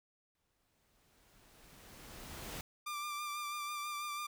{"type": "noise with exponential growth", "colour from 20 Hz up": "pink", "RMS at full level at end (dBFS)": -43, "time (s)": [0.35, 2.61], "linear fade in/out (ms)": 1, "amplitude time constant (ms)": 490}
{"type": "tone with vibrato", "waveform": "sawtooth", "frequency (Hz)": 1186, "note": "D6", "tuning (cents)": 17, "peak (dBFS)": -35, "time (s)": [2.86, 4.27], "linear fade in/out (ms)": 10, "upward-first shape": "sine", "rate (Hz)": 6.1, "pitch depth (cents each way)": 26}
{"effects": []}